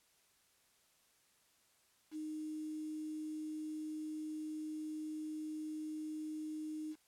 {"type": "tone with quantisation", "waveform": "sine", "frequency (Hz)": 308.8, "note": "D#4", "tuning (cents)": -13, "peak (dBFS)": -40, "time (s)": [2.11, 6.96], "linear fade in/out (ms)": 50, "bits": 10, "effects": ["white hiss -72 dBFS RMS until 7.07 s", "low-pass 12000 Hz 12 dB/octave"]}